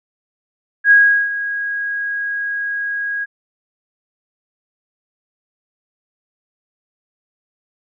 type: tone with ADSR envelope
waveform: sine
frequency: 1645 Hz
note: G#6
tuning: 17 cents flat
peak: -5 dBFS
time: 0.84-3.26 s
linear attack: 67 ms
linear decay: 380 ms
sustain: -14 dB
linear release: 29 ms
effects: none